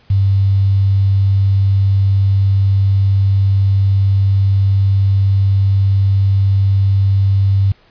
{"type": "tone with quantisation", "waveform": "sine", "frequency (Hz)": 97.9, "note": "G2", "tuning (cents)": -2, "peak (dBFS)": -9, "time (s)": [0.1, 7.72], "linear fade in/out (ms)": 5, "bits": 6, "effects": ["pink hiss -51 dBFS RMS until 7.9 s", "resampled to 11025 Hz"]}